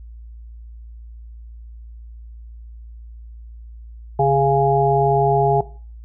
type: harmonic tone with a mistuned harmonic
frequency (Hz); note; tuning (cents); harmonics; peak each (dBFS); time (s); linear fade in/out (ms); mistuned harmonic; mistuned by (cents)
138.59; C#3; 0; 1 / 3 / 5 / 6; -19 / -19 / -19 / -19; 4.19-5.61; 5; 3; -17
effects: noise-tail reverb RT60 0.4 s tail -17 dB re dry + added 57 Hz sine -35 dBFS peak until 6.04 s